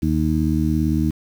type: harmonic tone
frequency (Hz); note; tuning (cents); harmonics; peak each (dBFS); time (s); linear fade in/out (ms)
77.78; D#2; 0; 1 / 2 / 3 / 4; -22 / -22 / -22 / -22; 0.02-1.11; 10
effects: 7-bit